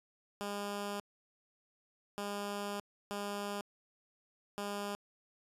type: tone bursts at uneven times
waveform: 10% pulse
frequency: 203.2 Hz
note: G#3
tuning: 38 cents flat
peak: -29 dBFS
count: 4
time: 0.41-1 / 2.18-2.8 / 3.11-3.61 / 4.58-4.95 s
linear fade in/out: 0 ms
effects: resampled to 32000 Hz